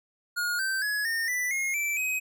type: tone with pitch steps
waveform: square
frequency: 1434 / 1554.8 / 1685.7 / 1827.7 / 1981.7 / 2149 / 2330 / 2526 Hz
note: F6 / G6 / G#6 / A#6 / B6 / C7 / D7 / D#7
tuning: +45 / -15 / +25 / -35 / +5 / +46 / -14 / +26 cents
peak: -27 dBFS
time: 0.36-2.2 s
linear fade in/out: 20 ms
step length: 230 ms
effects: none